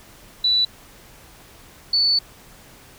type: tone pair in turn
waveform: sine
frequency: 3960 / 4476 Hz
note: B7 / C#8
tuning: +4 / +16 cents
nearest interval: major second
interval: 212 cents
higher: second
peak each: -15 dBFS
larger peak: neither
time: 0.44-0.65 / 1.93-2.19 s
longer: second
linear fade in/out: 5 ms
effects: pink hiss -47 dBFS RMS until 2.98 s